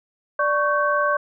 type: tone cluster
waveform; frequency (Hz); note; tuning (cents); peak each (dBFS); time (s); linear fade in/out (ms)
sine; 588 / 1112 / 1545; D5 / C#6 / G6; +2 / +5 / -26; -22 / -21 / -23; 0.39-1.17; 5
effects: none